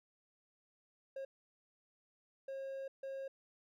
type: tone bursts at uneven times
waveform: triangle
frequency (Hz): 540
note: C#5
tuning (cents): -45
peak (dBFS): -39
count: 3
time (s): 1.16-1.25 / 2.48-2.88 / 3.03-3.28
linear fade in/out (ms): 5
effects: none

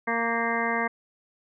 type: harmonic tone with a mistuned harmonic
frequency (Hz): 231.8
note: A#3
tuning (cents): -10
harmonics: 1 / 2 / 3 / 4 / 5 / 7 / 8 / 9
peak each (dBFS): -32 / -32 / -32 / -32 / -32 / -32 / -32 / -32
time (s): 0.07-0.88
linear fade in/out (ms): 10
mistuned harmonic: 7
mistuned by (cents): -23
effects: none

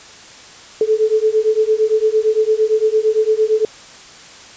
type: beating tone pair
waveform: sine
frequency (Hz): 430.7 / 439.5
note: A4 / A4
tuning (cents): -37 / -2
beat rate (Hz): 8.8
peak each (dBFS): -15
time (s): 0.81-3.65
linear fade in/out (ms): 2
effects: white hiss -39 dBFS RMS until 4.56 s + resampled to 16000 Hz

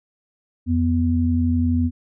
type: tone pair together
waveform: sine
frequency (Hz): 86.1 / 246.4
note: F2 / B3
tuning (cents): -24 / -4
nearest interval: octave + tritone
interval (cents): 1820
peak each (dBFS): -19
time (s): 0.66-1.91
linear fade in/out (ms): 50
effects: none

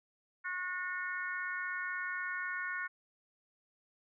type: harmonic tone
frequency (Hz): 363.6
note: F#4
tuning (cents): -30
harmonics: 3 / 4 / 5 / 6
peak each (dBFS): -44 / -38 / -40 / -46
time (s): 0.44-2.88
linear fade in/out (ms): 20
effects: none

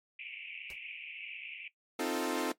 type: band-pass noise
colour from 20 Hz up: white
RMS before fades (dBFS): -45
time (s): 0.19-1.68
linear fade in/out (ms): 2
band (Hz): 2200 to 2800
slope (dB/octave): 96
type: noise with exponential decay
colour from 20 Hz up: pink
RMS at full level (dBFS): -46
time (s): 0.7-0.79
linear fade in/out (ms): 1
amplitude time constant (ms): 18
type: chord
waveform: sawtooth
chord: F dominant seventh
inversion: second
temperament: equal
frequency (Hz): 261.6 / 311.1 / 349.2 / 440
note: C4 / Eb4 / F4 / A4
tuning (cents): 0 / 0 / 0 / 0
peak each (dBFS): -33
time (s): 1.99-2.52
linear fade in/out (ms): 5
effects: noise-tail reverb RT60 0.1 s tail -17 dB re dry + MP3 64 kbps

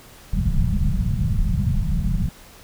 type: low-pass noise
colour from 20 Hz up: pink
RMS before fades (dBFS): -20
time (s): 0.33-2.29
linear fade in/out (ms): 5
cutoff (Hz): 210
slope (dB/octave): 96
effects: pink hiss -46 dBFS RMS until 2.63 s

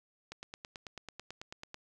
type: click train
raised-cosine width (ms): 0.2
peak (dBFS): -26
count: 14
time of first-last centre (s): 0.32-1.744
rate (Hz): 9.13
effects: none

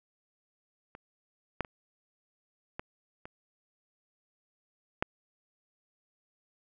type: clicks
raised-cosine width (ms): 0.5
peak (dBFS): -30 / -15 / -30 / -21 / -28 / -12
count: 6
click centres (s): 0.951 / 1.607 / 1.648 / 2.795 / 3.255 / 5.025
effects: none

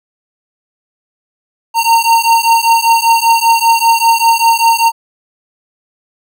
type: beating tone pair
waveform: square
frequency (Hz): 915 / 920.1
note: A#5 / A#5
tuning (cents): -32 / -23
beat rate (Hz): 5.1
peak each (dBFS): -11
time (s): 1.74-4.92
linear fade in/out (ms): 50
effects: none

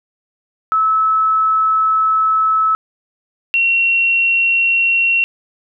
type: tone pair in turn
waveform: sine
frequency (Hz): 1300 / 2733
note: E6 / F7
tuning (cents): -24 / -38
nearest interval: octave + minor second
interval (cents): 1286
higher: second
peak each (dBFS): -11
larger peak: neither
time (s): 0.72-2.75 / 3.54-5.24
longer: first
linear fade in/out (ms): 0
effects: none

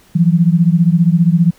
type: beating tone pair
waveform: sine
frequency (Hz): 164.81 / 179.81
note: E3 / F#3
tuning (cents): 0 / -49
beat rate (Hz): 15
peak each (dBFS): -10 / -12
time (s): 0.15-1.51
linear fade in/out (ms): 10
effects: pink hiss -49 dBFS RMS until 1.58 s

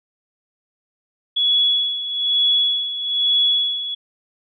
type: tone with tremolo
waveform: sine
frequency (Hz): 3379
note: G#7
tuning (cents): +29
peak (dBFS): -13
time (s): 1.36-3.95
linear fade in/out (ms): 10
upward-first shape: sine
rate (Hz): 1.1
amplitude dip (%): 70
effects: none

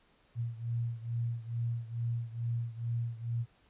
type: beating tone pair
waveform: sine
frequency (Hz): 116.54 / 118.84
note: A#2 / A#2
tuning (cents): 0 / +34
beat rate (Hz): 2.3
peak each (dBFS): -34 / -37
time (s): 0.35-3.46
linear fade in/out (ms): 50
effects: pink hiss -67 dBFS RMS until 3.69 s + resampled to 8000 Hz

